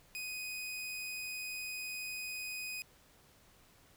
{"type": "tone", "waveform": "sawtooth", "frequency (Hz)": 2498, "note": "D#7", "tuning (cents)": 6, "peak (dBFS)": -36, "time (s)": [0.15, 2.82], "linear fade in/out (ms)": 0, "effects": ["pink hiss -64 dBFS RMS until 3.96 s"]}